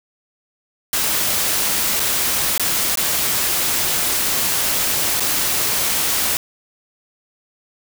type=noise with dropouts; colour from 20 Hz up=white; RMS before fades=-19 dBFS; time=0.93-6.37 s; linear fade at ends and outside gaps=1 ms; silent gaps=1.996-2.001 / 2.578-2.596 / 2.956-2.973 / 5.198-5.204 s; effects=none